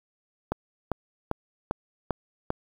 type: click train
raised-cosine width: 1 ms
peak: -12 dBFS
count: 6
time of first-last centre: 0.52-2.504 s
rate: 2.52 Hz
effects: 7-bit